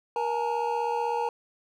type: tone cluster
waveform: triangle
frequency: 473.3 / 847 / 923 Hz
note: A#4 / G#5 / A#5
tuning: +26 / +34 / -17 cents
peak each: -28 dBFS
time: 0.16-1.29 s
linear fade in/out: 2 ms
effects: none